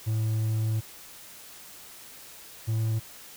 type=tone pair in turn; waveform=triangle; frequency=110 / 111.09 Hz; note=A2 / A2; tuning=0 / +17 cents; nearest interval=unison; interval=17 cents; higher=second; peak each=-22 dBFS; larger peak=neither; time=0.06-0.81 / 2.67-3 s; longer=first; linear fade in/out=20 ms; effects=white hiss -47 dBFS RMS until 3.36 s